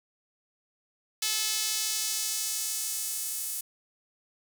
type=tone with high-pass filter sweep; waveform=sawtooth; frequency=433.1 Hz; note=A4; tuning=27 cents flat; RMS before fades=-31 dBFS; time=1.22-3.61 s; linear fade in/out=5 ms; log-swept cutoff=4000 to 10000 Hz; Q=0.97; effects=none